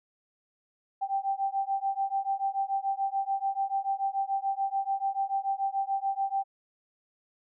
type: beating tone pair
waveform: sine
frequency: 780 / 786.9 Hz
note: G5 / G5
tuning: -9 / +6 cents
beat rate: 6.9 Hz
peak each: -30 dBFS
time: 1.01-6.44 s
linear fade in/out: 20 ms
effects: none